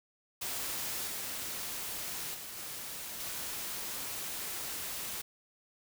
white noise with level steps, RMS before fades -37 / -39 / -44 / -42 / -39 dBFS, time 0.41-5.22 s, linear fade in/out 10 ms, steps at 1.07 / 2.34 / 2.57 / 3.2 s, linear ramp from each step 5 ms, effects none

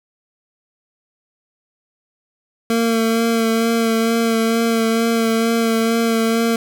25% pulse tone with vibrato, 227.7 Hz, A#3, 40 cents flat, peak -11 dBFS, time 2.7-6.56 s, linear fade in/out 2 ms, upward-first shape sine, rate 2.2 Hz, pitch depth 20 cents each way, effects none

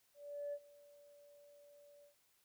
sine tone with ADSR envelope, 578 Hz, D5, 28 cents flat, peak -38 dBFS, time 0.14-2.15 s, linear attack 390 ms, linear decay 58 ms, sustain -22 dB, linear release 110 ms, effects tanh soft clip ceiling -36 dBFS + white hiss -75 dBFS RMS until 2.44 s

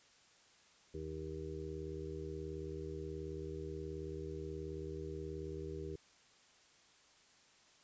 harmonic tone, 78.6 Hz, D#2, 18 cents sharp, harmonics 1 / 2 / 4 / 5 / 6, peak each -47 / -49 / -50 / -45 / -51 dBFS, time 0.94-5.96 s, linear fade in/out 5 ms, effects white hiss -66 dBFS RMS until 7.83 s + resampled to 16000 Hz

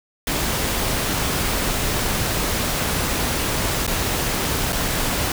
pink noise with dropouts, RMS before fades -22 dBFS, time 0.27-5.32 s, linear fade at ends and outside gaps 2 ms, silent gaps 3.867-3.876 / 4.724-4.728 s, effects none

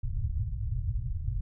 white low-pass noise, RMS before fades -31 dBFS, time 0.03-1.41 s, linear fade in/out 5 ms, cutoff 120 Hz, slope 48 dB/octave, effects none

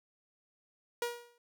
sawtooth tone with exponential decay, 477.7 Hz, A#4, 42 cents sharp, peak -26 dBFS, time 1.02-1.38 s, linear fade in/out 2 ms, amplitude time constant 77 ms, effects none

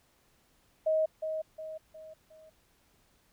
sine tone with echo, 630 Hz, D#5, 21 cents sharp, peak -24 dBFS, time 0.86-1.06 s, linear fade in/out 10 ms, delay 360 ms, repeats 4, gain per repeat -7 dB, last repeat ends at 2.5 s, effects pink hiss -68 dBFS RMS until 3.32 s

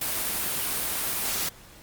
white noise, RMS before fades -28 dBFS, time 0.01-1.49 s, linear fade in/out 5 ms, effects pink hiss -50 dBFS RMS until 1.82 s + Opus 32 kbps

